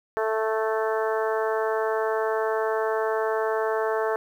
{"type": "harmonic tone", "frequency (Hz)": 220, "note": "A3", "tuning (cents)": 0, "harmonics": [2, 3, 4, 5, 6, 7, 8], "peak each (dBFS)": [-25, -29, -31, -33, -35, -36, -37], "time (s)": [0.17, 4.16], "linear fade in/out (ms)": 0, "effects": ["9-bit"]}